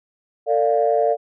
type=chord; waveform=sine; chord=D minor; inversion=second; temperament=equal with one note detuned; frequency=451.3 / 587.3 / 698.5 Hz; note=A4 / D5 / F5; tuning=+44 / 0 / 0 cents; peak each=-19 dBFS; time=0.46-1.17 s; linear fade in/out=50 ms; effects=tanh soft clip ceiling -6 dBFS